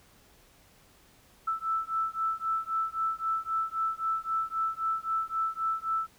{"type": "beating tone pair", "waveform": "sine", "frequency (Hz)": [1318.5, 1322.3], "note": ["E6", "E6"], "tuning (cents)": [0, 5], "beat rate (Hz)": 3.8, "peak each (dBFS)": -31, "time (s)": [1.47, 6.07], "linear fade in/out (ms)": 10, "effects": ["pink hiss -60 dBFS RMS until 6.18 s"]}